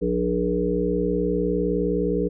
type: harmonic tone with a mistuned harmonic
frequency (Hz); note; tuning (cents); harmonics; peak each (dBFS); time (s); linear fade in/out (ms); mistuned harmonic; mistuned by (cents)
59.7; A#1; +42; 1 / 3 / 5 / 7 / 8; -31 / -26 / -27 / -25 / -26; 0.01-2.29; 20; 1; -84
effects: none